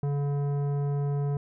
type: tone with tanh clipping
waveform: sine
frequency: 142.7 Hz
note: D3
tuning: 49 cents flat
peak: -27 dBFS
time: 0.03-1.37 s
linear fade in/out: 2 ms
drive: 13 dB
effects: none